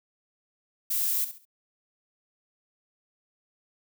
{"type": "noise with echo", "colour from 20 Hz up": "violet", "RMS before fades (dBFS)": -27, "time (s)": [0.9, 1.25], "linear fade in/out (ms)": 10, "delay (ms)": 68, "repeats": 3, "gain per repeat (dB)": -11, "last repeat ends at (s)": 1.454, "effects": []}